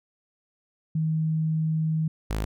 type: tone pair in turn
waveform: sine / sawtooth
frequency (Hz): 158.3 / 53.19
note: D#3 / G#1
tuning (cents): +30 / +42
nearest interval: octave + perfect fifth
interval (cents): 1888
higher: first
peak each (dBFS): -22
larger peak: neither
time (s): 0.95-2.08 / 2.3-2.45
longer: first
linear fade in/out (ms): 5
effects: none